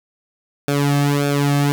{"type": "tone with flanger", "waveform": "sawtooth", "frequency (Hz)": 142.9, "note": "D3", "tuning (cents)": -47, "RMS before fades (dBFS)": -17, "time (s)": [0.68, 1.72], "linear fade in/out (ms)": 0, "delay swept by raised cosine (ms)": [1, 2.1], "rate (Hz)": 1.7, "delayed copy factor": -0.9, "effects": []}